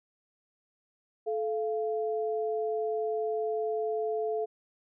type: tone pair together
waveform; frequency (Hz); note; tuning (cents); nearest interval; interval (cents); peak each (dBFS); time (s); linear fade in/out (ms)
sine; 434.7 / 690; A4 / F5; -21 / -21; minor sixth; 800; -29 / -34; 1.26-4.46; 20
effects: none